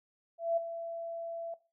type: tone with ADSR envelope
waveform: sine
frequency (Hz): 670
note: E5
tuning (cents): +28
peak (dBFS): -25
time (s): 0.38-1.54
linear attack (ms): 190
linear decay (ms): 12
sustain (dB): -12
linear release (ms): 3
effects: noise-tail reverb RT60 0.3 s tail -17 dB re dry